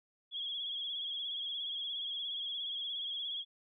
sine tone with vibrato, 3322 Hz, G#7, in tune, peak -36 dBFS, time 0.31-3.45 s, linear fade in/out 50 ms, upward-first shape sine, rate 17 Hz, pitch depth 55 cents each way, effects none

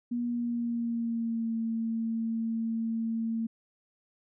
sine tone with pitch glide, 240 to 226.5 Hz, B3 to A#3, -49 to -50 cents, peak -28 dBFS, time 0.11-3.47 s, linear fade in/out 10 ms, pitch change -101 cents, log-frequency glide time 0.25-1.55 s, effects none

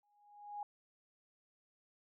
sine tone with exponential growth, 825 Hz, G#5, 12 cents flat, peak -38 dBFS, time 0.03-0.63 s, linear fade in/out 2 ms, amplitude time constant 130 ms, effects none

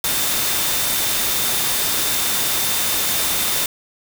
sine tone in noise, 3600 Hz, A7, 39 cents sharp, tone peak -29 dBFS, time 0.04-3.66 s, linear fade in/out 2 ms, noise white, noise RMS -20 dBFS, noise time 0.04-3.66 s, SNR -12 dB, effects none

